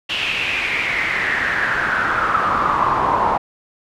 brown noise with band-pass filter sweep, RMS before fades -19 dBFS, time 0.09-3.38 s, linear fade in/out 10 ms, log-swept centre 2900 to 910 Hz, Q 5.8, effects none

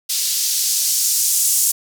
violet noise with band-pass filter sweep, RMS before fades -18 dBFS, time 0.09-1.72 s, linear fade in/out 10 ms, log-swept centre 4300 to 7400 Hz, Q 1.4, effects none

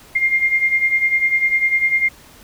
sine beating tone pair, 2107 / 2117 Hz, C7 / C7, +12 / +20 cents, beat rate 10 Hz, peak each -20 / -15 dBFS, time 0.15-2.09 s, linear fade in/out 10 ms, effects pink hiss -45 dBFS RMS until 2.43 s

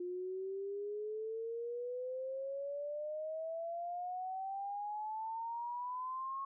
sine exponential sweep, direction up, 353.3 to 1095 Hz, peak -38 dBFS, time 0-6.45 s, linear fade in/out 5 ms, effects none

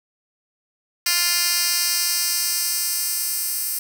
10% pulse tone with high-pass filter sweep, 349.2 Hz, F4, in tune, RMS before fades -22 dBFS, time 1.06-3.79 s, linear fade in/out 5 ms, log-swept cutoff 3600 to 9800 Hz, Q 0.9, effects none

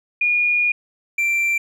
sine / triangle tone pair in turn, 2437 / 2354 Hz, D#7 / D7, -37 / +3 cents, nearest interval minor second, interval 60 cents, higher first, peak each -15 dBFS, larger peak neither, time 0.21-0.72 / 1.18-1.58 s, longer first, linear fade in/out 5 ms, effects none

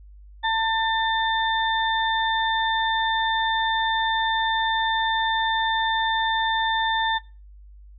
harmonic tone, 895 Hz, A5, 29 cents sharp, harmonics 1 / 2 / 4, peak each -22 / -25 / -28 dBFS, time 0.43-7.19 s, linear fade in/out 20 ms, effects noise-tail reverb RT60 0.3 s tail -20 dB re dry + added 50 Hz sine -43 dBFS peak until 7.98 s

